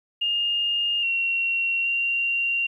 sine tone with pitch steps, 2829 / 2739 / 2763 Hz, F7 / F7 / F7, +22 / -34 / -19 cents, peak -21 dBFS, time 0.21-2.67 s, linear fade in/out 10 ms, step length 820 ms, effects 10-bit

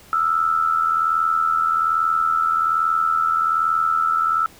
sine tone with amplitude modulation, 1320 Hz, E6, 2 cents sharp, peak -13 dBFS, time 0.13-4.46 s, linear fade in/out 0 ms, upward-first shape sine, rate 81.2 Hz, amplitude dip 70%, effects pink hiss -47 dBFS RMS until 4.59 s

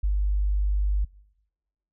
sine tone, 50 Hz, G1, 35 cents sharp, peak -20 dBFS, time 0.03-1.05 s, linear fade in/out 10 ms, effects noise-tail reverb RT60 1.0 s tail -24 dB re dry

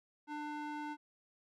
square tone with band-pass filter, 298.4 Hz, D4, 28 cents sharp, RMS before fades -42 dBFS, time 0.27-0.97 s, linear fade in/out 50 ms, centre 940 Hz, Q 1, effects none

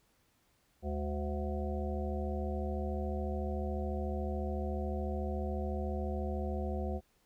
harmonic tone with a mistuned harmonic, 73.9 Hz, D2, 11 cents sharp, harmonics 1 / 3 / 5 / 7 / 9 / 10, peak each -35 / -40 / -42 / -43 / -45 / -45 dBFS, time 0.82-7.01 s, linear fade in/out 50 ms, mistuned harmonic 3, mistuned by -110 cents, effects pink hiss -72 dBFS RMS until 7.25 s

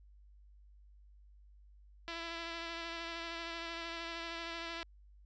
5% pulse tone with vibrato, 334.3 Hz, E4, 24 cents sharp, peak -29 dBFS, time 2.08-4.83 s, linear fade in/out 0 ms, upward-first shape sine, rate 13 Hz, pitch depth 18 cents each way, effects added 50 Hz sine -57 dBFS peak until 5.25 s + resampled to 16000 Hz

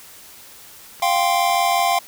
clicks, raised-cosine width 0.5 ms, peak -28 dBFS, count 10, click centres 0.999 / 1.165 / 1.233 / 1.347 / 1.498 / 1.55 / 1.604 / 1.716 / 1.795 / 1.921 s
square chord, F suspended second, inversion none, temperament equal, 698.5 / 784 / 1046.5 Hz, F5 / G5 / C6, 0 / 0 / 0 cents, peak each -20 / -21 / -23 dBFS, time 1.02-1.99 s, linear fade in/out 5 ms
effects white hiss -43 dBFS RMS until 2.07 s

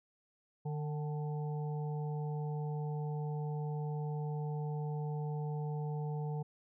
harmonic tone with a mistuned harmonic, 150 Hz, D3, 37 cents sharp, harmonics 1 / 3 / 5 / 6, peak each -35 / -45 / -49 / -51 dBFS, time 0.65-6.43 s, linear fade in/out 10 ms, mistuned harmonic 6, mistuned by -49 cents, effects none

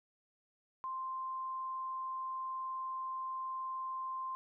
sine tone, 1046.5 Hz, C6, in tune, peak -37 dBFS, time 0.84-4.35 s, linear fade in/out 0 ms, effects none

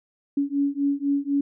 sine beating tone pair, 280 / 284 Hz, C#4 / C#4, +18 / +42 cents, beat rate 4 Hz, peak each -24 dBFS, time 0.37-1.41 s, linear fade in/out 5 ms, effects none

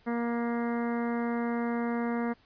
harmonic tone with a mistuned harmonic, 235.8 Hz, A#3, 20 cents sharp, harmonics 1 / 2 / 3 / 4 / 5 / 6 / 7 / 8 / 9, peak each -29 / -35 / -39 / -41 / -43 / -45 / -46 / -47 / -48 dBFS, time 0.06-2.34 s, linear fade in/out 20 ms, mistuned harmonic 9, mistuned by -24 cents, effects pink hiss -63 dBFS RMS until 2.45 s + resampled to 11025 Hz

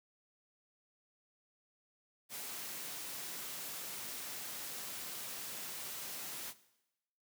white high-pass noise, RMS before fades -44 dBFS, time 2.29-6.54 s, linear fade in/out 50 ms, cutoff 110 Hz, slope 24 dB/octave, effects noise-tail reverb RT60 0.9 s tail -17 dB re dry

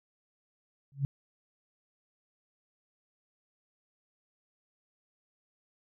sine tone with exponential growth, 138.59 Hz, C#3, in tune, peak -22 dBFS, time 0.92-1.05 s, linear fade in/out 0 ms, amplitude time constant 28 ms, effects none

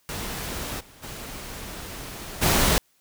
pink noise with level steps, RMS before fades -32 / -50 / -37 / -20 dBFS, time 0.09-2.78 s, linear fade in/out 0 ms, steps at 0.79 / 1.02 / 2.41 s, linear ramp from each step 20 ms, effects white hiss -65 dBFS RMS until 3 s

